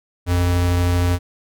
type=tone pair together; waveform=square; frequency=55.56 / 88.3 Hz; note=A1 / F2; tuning=+18 / +20 cents; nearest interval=minor sixth; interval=802 cents; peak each=-28 / -16 dBFS; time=0.26-1.19 s; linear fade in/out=50 ms; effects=none